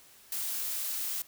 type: noise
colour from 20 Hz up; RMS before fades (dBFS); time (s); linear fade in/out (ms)
blue; -34; 0.32-1.22; 2
effects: white hiss -57 dBFS RMS until 1.27 s